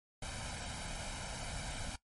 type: noise with comb filter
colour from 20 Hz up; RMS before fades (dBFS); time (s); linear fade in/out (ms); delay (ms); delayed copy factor
pink; -42; 0.22-1.96; 5; 1.3; +0.7
effects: noise-tail reverb RT60 0.1 s tail -18 dB re dry + MP3 48 kbps